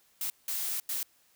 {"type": "noise bursts at uneven times", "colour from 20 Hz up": "blue", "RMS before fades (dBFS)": -33, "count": 3, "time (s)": [[0.21, 0.3], [0.48, 0.8], [0.89, 1.03]], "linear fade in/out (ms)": 2, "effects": ["white hiss -66 dBFS RMS until 1.35 s"]}